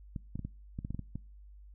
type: clicks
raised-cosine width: 5 ms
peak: -25 dBFS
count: 10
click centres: 0.162 / 0.356 / 0.393 / 0.45 / 0.789 / 0.849 / 0.906 / 0.946 / 0.993 / 1.156 s
effects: noise-tail reverb RT60 0.4 s tail -24 dB re dry + added 50 Hz sine -50 dBFS peak until 1.74 s